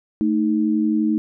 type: tone pair together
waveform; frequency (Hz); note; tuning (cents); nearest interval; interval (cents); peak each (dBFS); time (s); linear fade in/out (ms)
sine; 220.8 / 312.3; A3 / D#4; +6 / +7; tritone; 601; -19; 0.21-1.18; 0
effects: none